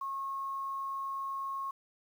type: tone with quantisation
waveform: sine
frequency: 1088 Hz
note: C#6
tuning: 33 cents flat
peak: -34 dBFS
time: 0.01-1.71 s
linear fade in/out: 5 ms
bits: 10
effects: none